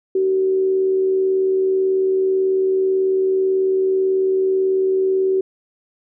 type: tone with amplitude modulation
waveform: sine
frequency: 380 Hz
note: F#4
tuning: 46 cents sharp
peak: -13 dBFS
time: 0.15-5.41 s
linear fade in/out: 5 ms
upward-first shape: sine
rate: 78.2 Hz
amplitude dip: 30%
effects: none